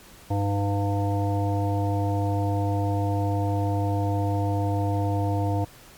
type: harmonic tone with a mistuned harmonic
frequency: 100 Hz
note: G2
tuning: 35 cents sharp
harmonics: 1 / 3 / 5 / 7 / 9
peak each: -23 / -29 / -33 / -31 / -34 dBFS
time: 0.3-5.65 s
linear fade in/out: 10 ms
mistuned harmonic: 3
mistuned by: +36 cents
effects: pink hiss -49 dBFS RMS until 5.97 s + MP3 96 kbps